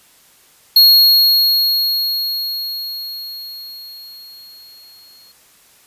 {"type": "tone with exponential decay", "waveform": "square", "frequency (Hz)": 4300, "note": "C8", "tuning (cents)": 47, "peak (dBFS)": -5, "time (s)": [0.76, 5.32], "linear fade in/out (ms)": 5, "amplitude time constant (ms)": 990, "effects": ["white hiss -50 dBFS RMS until 5.86 s", "resampled to 32000 Hz"]}